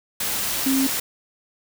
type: tone in noise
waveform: sine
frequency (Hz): 267.9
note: C4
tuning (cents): +41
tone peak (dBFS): -18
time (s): 0.66-0.87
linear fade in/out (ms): 5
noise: white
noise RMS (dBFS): -25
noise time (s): 0.2-1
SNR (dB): +4
effects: none